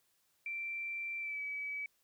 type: tone with pitch glide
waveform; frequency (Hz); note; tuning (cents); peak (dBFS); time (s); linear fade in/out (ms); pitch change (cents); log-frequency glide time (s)
sine; 2349 to 2286; D7 to D7; 0 to -47; -37; 0.46-1.86; 2; -47; 1.19-1.41
effects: white hiss -75 dBFS RMS until 2.03 s